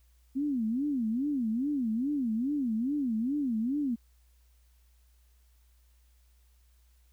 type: tone with vibrato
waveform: sine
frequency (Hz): 253.8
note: B3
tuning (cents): +47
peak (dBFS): -27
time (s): 0.35-3.96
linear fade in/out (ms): 20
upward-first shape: sine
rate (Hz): 2.4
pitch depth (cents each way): 270
effects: added 60 Hz sine -60 dBFS peak until 7.12 s + white hiss -72 dBFS RMS until 7.12 s